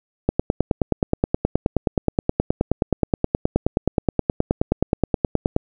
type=click train; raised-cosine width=2 ms; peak=-3 dBFS; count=51; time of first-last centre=0.29-5.564 s; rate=9.48 Hz; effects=none